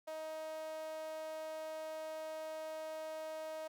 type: tone with high-pass filter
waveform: sawtooth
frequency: 314.6 Hz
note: D#4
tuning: 19 cents sharp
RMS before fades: -44 dBFS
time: 0.07-3.68 s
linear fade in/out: 10 ms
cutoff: 670 Hz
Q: 5.4
effects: none